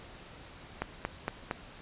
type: click train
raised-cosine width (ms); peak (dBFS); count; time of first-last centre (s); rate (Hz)
0.5; -16; 4; 0.82-1.511; 4.34
effects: pink hiss -50 dBFS RMS until 1.81 s + resampled to 8000 Hz